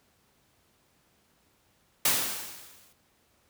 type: noise with exponential decay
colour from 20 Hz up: white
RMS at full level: -22 dBFS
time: 2.05-2.93 s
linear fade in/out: 5 ms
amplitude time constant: 190 ms
effects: pink hiss -67 dBFS RMS until 3.49 s + high-pass 60 Hz 12 dB/octave